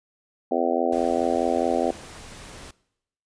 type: harmonic tone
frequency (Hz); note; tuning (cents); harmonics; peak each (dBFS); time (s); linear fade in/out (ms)
84.7; E2; +48; 3 / 4 / 5 / 6 / 7 / 8 / 9; -28 / -28 / -28 / -28 / -28 / -28 / -28; 0.51-1.91; 5
type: noise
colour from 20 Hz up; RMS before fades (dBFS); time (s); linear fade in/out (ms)
pink; -42; 0.92-2.71; 5
effects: noise-tail reverb RT60 0.8 s tail -21 dB re dry + resampled to 22050 Hz